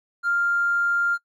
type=tone; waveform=triangle; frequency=1396.9 Hz; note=F6; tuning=in tune; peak=-15 dBFS; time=0.23-1.18 s; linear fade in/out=50 ms; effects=noise-tail reverb RT60 0.1 s tail -23 dB re dry + tanh soft clip ceiling -17 dBFS